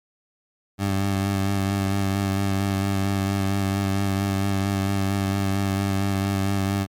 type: tone with vibrato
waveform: 20% pulse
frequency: 98 Hz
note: G2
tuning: in tune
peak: -16 dBFS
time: 0.78-6.87 s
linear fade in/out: 50 ms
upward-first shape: sine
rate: 4.4 Hz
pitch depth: 26 cents each way
effects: MP3 96 kbps